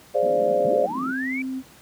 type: chord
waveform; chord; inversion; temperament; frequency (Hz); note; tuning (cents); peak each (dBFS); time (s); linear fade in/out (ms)
sine; D half-diminished seventh; second; equal; 415.3 / 523.3 / 587.3 / 698.5; Ab4 / C5 / D5 / F5; 0 / 0 / 0 / 0; -27 / -22 / -21 / -27; 0.14-0.87; 20
type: band-pass noise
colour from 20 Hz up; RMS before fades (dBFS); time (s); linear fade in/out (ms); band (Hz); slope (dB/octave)
pink; -35; 0.22-1.12; 10; 180 to 350; 48
type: linear sweep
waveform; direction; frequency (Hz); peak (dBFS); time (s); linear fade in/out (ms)
sine; up; 126.4 to 2349; -27; 0.65-1.42; 2
type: tone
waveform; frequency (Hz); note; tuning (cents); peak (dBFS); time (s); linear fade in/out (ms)
sine; 261.6; C4; 0; -26; 0.92-1.63; 50
effects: pink hiss -50 dBFS RMS until 1.81 s + high-pass 80 Hz 12 dB/octave

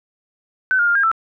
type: tone with pitch steps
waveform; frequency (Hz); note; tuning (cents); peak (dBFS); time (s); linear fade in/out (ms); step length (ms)
sine; 1520 / 1416 / 1404 / 1615 / 1329; F#6 / F6 / F6 / G#6 / E6; +46 / +23 / +9 / -49 / +14; -13; 0.71-1.115; 0; 81
effects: none

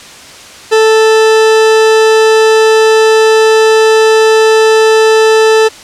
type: tone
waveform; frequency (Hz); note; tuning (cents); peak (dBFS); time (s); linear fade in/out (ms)
40% pulse; 440; A4; 0; -3; 0.71-5.69; 20
effects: white hiss -31 dBFS RMS until 5.83 s + low-pass 7000 Hz 12 dB/octave

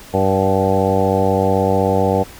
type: harmonic tone with a mistuned harmonic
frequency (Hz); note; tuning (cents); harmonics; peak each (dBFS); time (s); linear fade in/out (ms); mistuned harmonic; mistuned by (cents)
96; G2; -36; 1 / 2 / 3 / 4 / 5 / 6 / 7 / 8 / 9; -21 / -21 / -24 / -24 / -18 / -22 / -24 / -22 / -24; 0.13-2.24; 20; 7; +18
effects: pink hiss -39 dBFS RMS until 2.39 s

